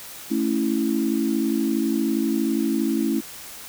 sine chord, A major, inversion none, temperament equal, 220 / 277.2 / 329.6 Hz, A3 / C#4 / E4, 0 / 0 / 0 cents, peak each -24 dBFS, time 0.3-3.21 s, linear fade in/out 20 ms, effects white hiss -39 dBFS RMS until 3.68 s

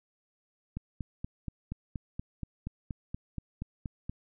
click train, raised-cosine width 5 ms, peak -23 dBFS, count 15, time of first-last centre 0.77-4.095 s, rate 4.21 Hz, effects none

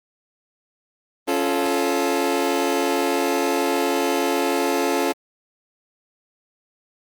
25% pulse chord, Db augmented, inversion none, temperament equal with one note detuned, 277.2 / 349.2 / 435.7 Hz, Db4 / F4 / A4, 0 / 0 / -17 cents, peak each -20 dBFS, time 1.27-5.13 s, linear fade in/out 20 ms, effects Opus 24 kbps

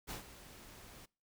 pink noise with ADSR envelope, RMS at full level -42 dBFS, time 0.07-1.06 s, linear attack 36 ms, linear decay 120 ms, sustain -13 dB, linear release 11 ms, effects noise-tail reverb RT60 0.4 s tail -26 dB re dry

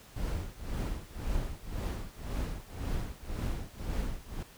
brown noise with tremolo, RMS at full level -31 dBFS, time 0.16-4.43 s, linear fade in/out 5 ms, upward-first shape triangle, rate 1.9 Hz, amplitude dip 100%, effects pink hiss -55 dBFS RMS until 4.57 s

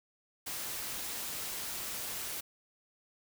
white noise, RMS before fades -39 dBFS, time 0.46-2.41 s, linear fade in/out 10 ms, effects none

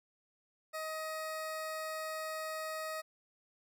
20% pulse tone, 630 Hz, D#5, 21 cents sharp, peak -33 dBFS, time 0.73-3.02 s, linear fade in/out 20 ms, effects none

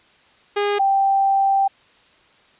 sawtooth / sine tone pair in turn, 409.1 / 783.7 Hz, G#4 / G5, -26 / -1 cents, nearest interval major seventh, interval 1125 cents, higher second, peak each -14 / -14 dBFS, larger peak neither, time 0.56-0.79 / 0.79-1.68 s, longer second, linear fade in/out 10 ms, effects white hiss -54 dBFS RMS until 2.59 s + resampled to 8000 Hz

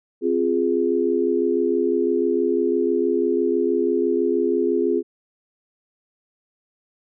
sine chord, F minor, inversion second, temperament equal, 261.6 / 349.2 / 415.3 Hz, C4 / F4 / Ab4, 0 / 0 / 0 cents, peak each -24 / -21 / -21 dBFS, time 0.21-5.03 s, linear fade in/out 50 ms, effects none

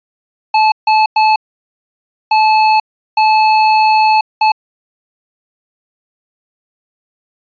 square tone bursts at uneven times, 867 Hz, A5, 26 cents flat, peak -8 dBFS, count 6, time 0.54-0.72 / 0.87-1.06 / 1.16-1.36 / 2.31-2.8 / 3.17-4.21 / 4.41-4.52 s, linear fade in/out 5 ms, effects resampled to 11025 Hz

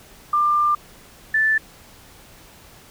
sine tone pair in turn, 1193 / 1757.3 Hz, D6 / A6, +27 / -3 cents, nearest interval perfect fifth, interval 670 cents, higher second, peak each -15 dBFS, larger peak neither, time 0.33-0.75 / 1.34-1.58 s, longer first, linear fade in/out 5 ms, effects pink hiss -47 dBFS RMS until 2.9 s

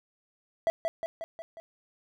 triangle tone with echo, 659.3 Hz, E5, in tune, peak -20 dBFS, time 0.67-0.7 s, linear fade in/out 0 ms, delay 180 ms, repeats 5, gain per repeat -4 dB, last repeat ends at 1.6 s, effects none

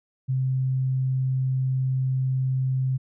sine tone, 130.81 Hz, C3, in tune, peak -21 dBFS, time 0.28-2.98 s, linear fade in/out 20 ms, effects none

